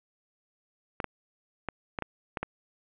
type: clicks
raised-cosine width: 0.5 ms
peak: -16 dBFS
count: 7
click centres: 1.002 / 1.043 / 1.687 / 1.988 / 2.023 / 2.372 / 2.43 s
effects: resampled to 8000 Hz + 9-bit